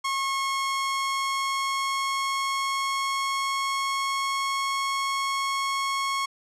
sawtooth tone with pitch glide, 1088 to 1094.9 Hz, C#6 to C#6, -33 to -22 cents, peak -21 dBFS, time 0.04-6.26 s, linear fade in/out 10 ms, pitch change +11 cents, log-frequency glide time 0.73-4.78 s, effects low-pass 9000 Hz 12 dB/octave

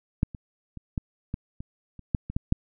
clicks, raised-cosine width 5 ms, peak -9 / -25 / -26 / -15 / -17 / -24 / -30 / -10 / -21 / -13 / -8 dBFS, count 11, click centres 0.231 / 0.348 / 0.773 / 0.978 / 1.341 / 1.605 / 1.993 / 2.148 / 2.3 / 2.365 / 2.524 s, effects none

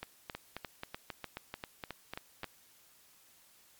two click trains, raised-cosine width 0.3 ms, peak -23 / -23 dBFS, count 10 / 8, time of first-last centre 0.03-2.443 / 0.35-2.433 s, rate 3.73 / 3.36 Hz, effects white hiss -63 dBFS RMS until 3.79 s + MP3 96 kbps

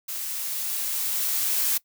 blue noise with level ramp, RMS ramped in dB -32 to -23 dBFS, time 0.08-1.78 s, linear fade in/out 10 ms, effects noise-tail reverb RT60 0.1 s tail -21 dB re dry

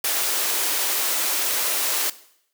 white high-pass noise, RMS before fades -23 dBFS, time 0.04-2.1 s, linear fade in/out 5 ms, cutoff 320 Hz, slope 24 dB/octave, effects noise-tail reverb RT60 0.7 s tail -17 dB re dry

